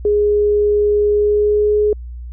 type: tone with pitch glide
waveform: sine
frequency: 415.1 to 419.7 Hz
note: G#4 to G#4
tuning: -1 to +18 cents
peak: -11 dBFS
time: 0.05-1.93 s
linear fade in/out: 2 ms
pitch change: +19 cents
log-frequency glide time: 1.13-1.78 s
effects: added 60 Hz sine -27 dBFS peak until 2.32 s